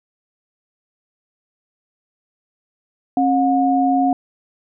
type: tone pair together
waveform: sine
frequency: 270.2 / 722 Hz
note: C#4 / F#5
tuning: -44 / -43 cents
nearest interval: octave + perfect fourth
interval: 1701 cents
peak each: -16 dBFS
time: 3.17-4.13 s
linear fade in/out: 2 ms
effects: none